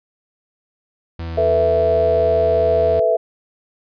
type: tone with vibrato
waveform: 40% pulse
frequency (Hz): 82.8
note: E2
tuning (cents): +8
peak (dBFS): -24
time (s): 1.19-3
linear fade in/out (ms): 5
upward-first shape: triangle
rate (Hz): 4.8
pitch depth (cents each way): 16
type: chord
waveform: sine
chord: A suspended second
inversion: none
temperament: just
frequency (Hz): 440 / 495 / 660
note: A4 / B4 / E5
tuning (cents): 0 / +4 / +2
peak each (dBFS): -20 / -19 / -15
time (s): 1.37-3.17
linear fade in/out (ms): 10
effects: resampled to 11025 Hz